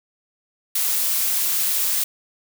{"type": "noise with amplitude modulation", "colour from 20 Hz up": "blue", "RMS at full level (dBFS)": -20, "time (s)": [0.75, 2.04], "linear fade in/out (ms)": 5, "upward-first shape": "sine", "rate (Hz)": 177, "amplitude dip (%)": 25, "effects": []}